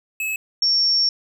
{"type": "tone pair in turn", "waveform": ["square", "sine"], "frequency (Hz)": [2587, 5482], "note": ["E7", "F8"], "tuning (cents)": [-33, -33], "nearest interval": "octave + minor second", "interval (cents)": 1300, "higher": "second", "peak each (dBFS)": [-23, -15], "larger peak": "second", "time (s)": [[0.2, 0.36], [0.62, 1.09]], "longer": "second", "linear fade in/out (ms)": 2, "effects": []}